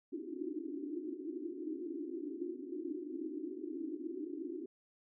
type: band-pass noise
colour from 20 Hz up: white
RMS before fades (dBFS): -42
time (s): 0.12-4.66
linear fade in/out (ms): 5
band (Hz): 270 to 370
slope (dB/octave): 96
effects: none